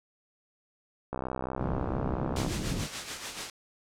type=click train; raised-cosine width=1 ms; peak=-19 dBFS; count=87; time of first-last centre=1.13-2.463 s; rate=64.5 Hz
type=low-pass noise; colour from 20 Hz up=white; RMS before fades=-33 dBFS; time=1.57-2.88 s; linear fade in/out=50 ms; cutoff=220 Hz; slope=12 dB/octave
type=noise with tremolo; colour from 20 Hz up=white; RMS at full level=-33 dBFS; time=2.36-3.5 s; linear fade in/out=2 ms; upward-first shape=sine; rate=6.9 Hz; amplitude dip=55%
effects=low-pass 7000 Hz 12 dB/octave